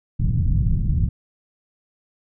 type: low-pass noise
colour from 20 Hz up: pink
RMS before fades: -19 dBFS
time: 0.19-1.09 s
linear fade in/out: 10 ms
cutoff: 160 Hz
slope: 24 dB/octave
effects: none